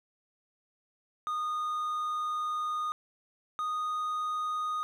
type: tone pair in turn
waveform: triangle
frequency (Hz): 1230 / 1238.6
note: D#6 / D#6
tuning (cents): -20 / -8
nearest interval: unison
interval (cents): 12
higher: second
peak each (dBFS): -28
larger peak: neither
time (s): 1.27-2.92 / 3.59-4.83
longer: first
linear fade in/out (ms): 0
effects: none